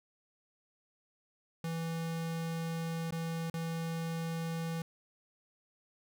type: tone with dropouts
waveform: square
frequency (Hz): 164.81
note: E3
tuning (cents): 0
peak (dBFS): -35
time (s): 1.64-4.82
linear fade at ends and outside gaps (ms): 2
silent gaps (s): 3.108-3.123 / 3.5-3.54
effects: none